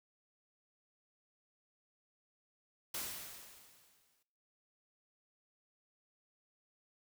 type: noise with exponential decay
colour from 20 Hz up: white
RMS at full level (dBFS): -39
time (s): 2.94-4.23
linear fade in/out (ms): 5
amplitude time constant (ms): 280
effects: noise-tail reverb RT60 0.6 s tail -18 dB re dry